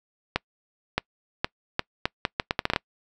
accelerating click train, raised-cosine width 0.3 ms, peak -6 dBFS, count 13, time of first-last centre 0.36-2.761 s, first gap 620 ms, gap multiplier 0.75, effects noise-tail reverb RT60 0.1 s tail -26 dB re dry

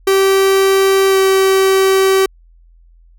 45% pulse tone with pitch glide, 387.4 to 384.3 Hz, G4 to G4, -20 to -34 cents, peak -9 dBFS, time 0.07-2.26 s, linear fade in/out 5 ms, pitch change -14 cents, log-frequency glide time 1.09-1.17 s, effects added 42 Hz sine -43 dBFS peak until 3.18 s

